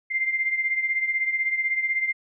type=beating tone pair; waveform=sine; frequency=2093 / 2109 Hz; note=C7 / C7; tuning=0 / +13 cents; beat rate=16 Hz; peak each=-23 / -29 dBFS; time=0.1-2.13 s; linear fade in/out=20 ms; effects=none